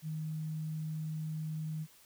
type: tone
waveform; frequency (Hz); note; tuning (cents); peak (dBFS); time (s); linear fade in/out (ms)
sine; 156.4; D#3; +9; -35; 0.02-1.87; 50
effects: white hiss -61 dBFS RMS until 2.05 s